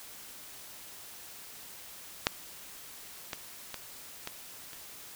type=clicks; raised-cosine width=0.2 ms; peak=-6 / -17 / -20 / -18 / -27 dBFS; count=5; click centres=2.269 / 3.332 / 3.743 / 4.274 / 4.732 s; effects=white hiss -48 dBFS RMS until 5.15 s